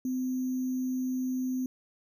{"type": "tone with sample-and-hold", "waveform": "sine", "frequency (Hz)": 256.6, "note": "C4", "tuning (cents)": -34, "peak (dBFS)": -28, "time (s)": [0.05, 1.66], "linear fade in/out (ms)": 2, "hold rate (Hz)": 6300, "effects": []}